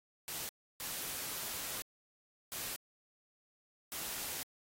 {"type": "noise bursts at uneven times", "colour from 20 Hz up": "white", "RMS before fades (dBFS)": -41, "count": 4, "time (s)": [[0.28, 0.49], [0.8, 1.82], [2.52, 2.76], [3.92, 4.43]], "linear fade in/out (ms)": 0, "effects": ["AAC 48 kbps"]}